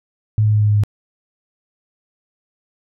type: tone with pitch steps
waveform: sine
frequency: 107.4 / 106.66 / 105.92 / 105.19 / 104.46 / 103.74 Hz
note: A2 / G#2 / G#2 / G#2 / G#2 / G#2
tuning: -41 / +47 / +35 / +23 / +11 / -1 cents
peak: -11 dBFS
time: 0.38-0.836 s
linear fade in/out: 0 ms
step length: 76 ms
effects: none